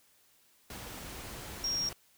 sine tone in noise, 5588 Hz, F8, in tune, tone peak -30 dBFS, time 1.64-1.89 s, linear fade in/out 2 ms, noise pink, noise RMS -44 dBFS, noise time 0.7-1.93 s, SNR +11 dB, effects white hiss -66 dBFS RMS until 2.17 s

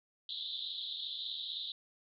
pink band-pass noise, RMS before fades -41 dBFS, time 0.29-1.72 s, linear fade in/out 2 ms, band 3400 to 4000 Hz, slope 96 dB/octave, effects none

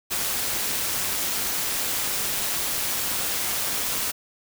white noise with amplitude modulation, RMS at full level -24 dBFS, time 0.1-4.12 s, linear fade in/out 20 ms, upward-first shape sine, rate 205 Hz, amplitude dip 50%, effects none

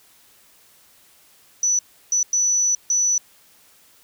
sine tone bursts at uneven times, 5950 Hz, F#8, 9 cents sharp, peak -16 dBFS, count 4, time 1.63-1.79 / 2.12-2.23 / 2.33-2.75 / 2.9-3.18 s, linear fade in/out 2 ms, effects white hiss -54 dBFS RMS until 4.03 s

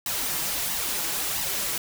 white noise with flanger, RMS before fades -28 dBFS, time 0.06-1.78 s, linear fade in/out 2 ms, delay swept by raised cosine 1 to 6.2 ms, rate 1.5 Hz, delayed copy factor +0.65, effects none

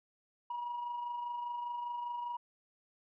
sine tone with amplitude modulation, 961 Hz, B5, 48 cents flat, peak -33 dBFS, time 0.5-2.37 s, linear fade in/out 5 ms, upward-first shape sine, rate 25 Hz, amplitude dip 45%, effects tanh soft clip ceiling -33 dBFS

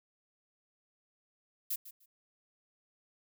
violet noise with echo, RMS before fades -34 dBFS, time 1.7-1.76 s, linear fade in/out 10 ms, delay 150 ms, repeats 2, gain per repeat -15 dB, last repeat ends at 2.06 s, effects none

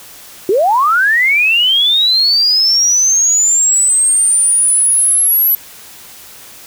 sine linear sweep, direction up, 349.2 to 11840 Hz, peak -8 dBFS, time 0.49-5.55 s, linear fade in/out 2 ms, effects white hiss -36 dBFS RMS until 6.66 s

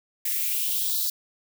violet noise with high-pass filter sweep, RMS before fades -26 dBFS, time 0.25-1.1 s, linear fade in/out 5 ms, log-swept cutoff 1900 to 4400 Hz, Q 3.7, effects none

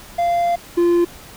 triangle tone pair in turn, 692 / 346 Hz, F5 / F4, -16 / -16 cents, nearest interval octave, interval 1200 cents, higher first, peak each -13 / -10 dBFS, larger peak second, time 0.18-0.56 / 0.77-1.05 s, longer first, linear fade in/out 10 ms, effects pink hiss -40 dBFS RMS until 1.36 s

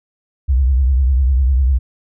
sine tone with vibrato, 65.4 Hz, C2, in tune, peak -10 dBFS, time 0.48-1.79 s, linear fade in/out 20 ms, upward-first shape triangle, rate 10 Hz, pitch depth 160 cents each way, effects none

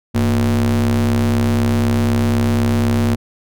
square ring-modulated tone, 66 Hz, C2, 16 cents sharp, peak -11 dBFS, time 0.14-3.16 s, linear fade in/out 20 ms, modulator 166 Hz, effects none

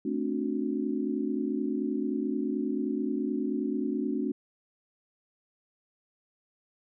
sine chord, D dominant seventh, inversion second, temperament just, 220.2 / 264.3 / 293.7 / 367.1 Hz, A3 / C4 / D4 / F#4, +2 / +18 / 0 / -14 cents, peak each -33 / -32 / -32 / -35 dBFS, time 0.05-4.32 s, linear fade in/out 5 ms, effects none

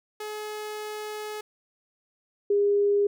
sawtooth / sine tone pair in turn, 424.6 / 406.5 Hz, G#4 / G#4, +38 / -37 cents, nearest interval minor second, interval 75 cents, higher first, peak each -29 / -19 dBFS, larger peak second, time 0.2-1.41 / 2.5-3.07 s, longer first, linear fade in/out 5 ms, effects none

